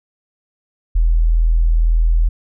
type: tone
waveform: sine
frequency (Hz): 40.97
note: E1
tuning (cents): -10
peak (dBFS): -10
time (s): 0.95-2.29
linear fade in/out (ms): 10
effects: none